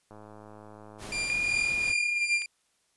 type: click train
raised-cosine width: 1 ms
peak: -34 dBFS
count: 122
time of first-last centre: 0.11-1.252 s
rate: 106 Hz
type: noise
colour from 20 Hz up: pink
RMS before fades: -42 dBFS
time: 0.98-1.95 s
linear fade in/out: 50 ms
type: tone with tremolo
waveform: sawtooth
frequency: 2389 Hz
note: D7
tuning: 29 cents sharp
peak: -24 dBFS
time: 1.12-2.46 s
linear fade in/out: 2 ms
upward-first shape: triangle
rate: 2.7 Hz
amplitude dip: 80%
type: tone with pitch glide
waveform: sine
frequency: 2430 to 2397 Hz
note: D#7 to D7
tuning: -42 to +35 cents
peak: -26 dBFS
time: 1.3-2.42 s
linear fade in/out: 0 ms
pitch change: -23 cents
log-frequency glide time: 2.01-2.27 s
effects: white hiss -71 dBFS RMS until 2.96 s + resampled to 24000 Hz